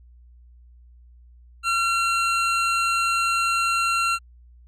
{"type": "tone", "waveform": "25% pulse", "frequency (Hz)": 1365, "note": "F6", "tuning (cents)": -40, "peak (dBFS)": -16, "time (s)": [1.63, 4.19], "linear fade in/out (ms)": 50, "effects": ["added 60 Hz sine -47 dBFS peak until 4.67 s", "low-pass 8000 Hz 12 dB/octave"]}